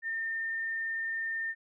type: tone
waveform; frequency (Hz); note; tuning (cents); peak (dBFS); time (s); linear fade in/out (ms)
sine; 1811; A6; +49; -31; 0.02-1.55; 50
effects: none